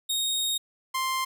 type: tone pair in turn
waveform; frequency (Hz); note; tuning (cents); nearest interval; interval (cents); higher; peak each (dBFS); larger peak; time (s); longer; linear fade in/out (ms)
sawtooth; 3729 / 1050; A#7 / C6; 0 / +6; octave + minor seventh; 2194; first; -22; neither; 0.09-0.58 / 0.94-1.25; first; 10
effects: none